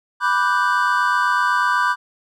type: chord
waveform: triangle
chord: G major seventh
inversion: first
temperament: equal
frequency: 987.8 / 1174.7 / 1480 / 1568 Hz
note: B5 / D6 / F#6 / G6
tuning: 0 / 0 / 0 / 0 cents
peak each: -18 / -19 / -21 / -20 dBFS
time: 0.2-1.96 s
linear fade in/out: 50 ms
effects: none